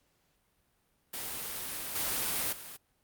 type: noise with level steps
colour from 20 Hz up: white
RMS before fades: -38 / -32 / -45 dBFS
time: 1.13-2.77 s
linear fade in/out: 10 ms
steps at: 1.95 / 2.52 s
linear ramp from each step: 10 ms
effects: pink hiss -73 dBFS RMS until 3.03 s + Opus 48 kbps